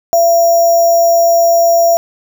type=tone with sample-and-hold; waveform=sine; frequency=677 Hz; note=E5; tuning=46 cents sharp; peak=-6 dBFS; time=0.13-1.97 s; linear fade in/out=0 ms; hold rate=6300 Hz; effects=none